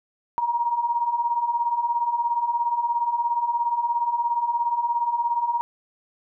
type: beating tone pair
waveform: sine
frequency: 932.3 / 949.3 Hz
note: A#5 / A#5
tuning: 0 / +31 cents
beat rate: 17 Hz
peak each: -27 / -22 dBFS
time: 0.38-5.61 s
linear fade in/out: 0 ms
effects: none